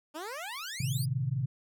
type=exponential sweep; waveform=15% pulse; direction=up; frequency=290 to 5080 Hz; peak=-31 dBFS; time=0.14-1.06 s; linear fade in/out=20 ms
type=chord; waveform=sine; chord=A diminished; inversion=none; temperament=equal with one note detuned; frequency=111.99 / 130.81 / 155.56 Hz; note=A2 / C3 / Eb3; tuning=+31 / 0 / 0 cents; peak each=-35 / -30 / -36 dBFS; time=0.8-1.46 s; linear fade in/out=5 ms
effects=none